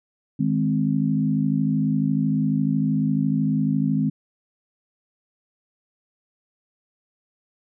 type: chord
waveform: sine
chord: Ab major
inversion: second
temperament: equal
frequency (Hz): 155.56 / 207.7 / 261.6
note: Eb3 / Ab3 / C4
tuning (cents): 0 / 0 / 0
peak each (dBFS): -23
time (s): 0.39-4.1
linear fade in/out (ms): 10
effects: none